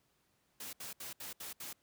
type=noise bursts; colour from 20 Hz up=white; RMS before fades=-45 dBFS; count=6; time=0.6-1.73 s; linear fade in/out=5 ms; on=130 ms; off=70 ms; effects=pink hiss -75 dBFS RMS until 1.82 s + high-pass 60 Hz 12 dB/octave